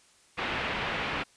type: low-pass noise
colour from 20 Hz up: white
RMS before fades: -32 dBFS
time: 0.37-1.24 s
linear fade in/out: 20 ms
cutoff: 2800 Hz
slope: 24 dB/octave
effects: white hiss -61 dBFS RMS until 1.36 s + resampled to 22050 Hz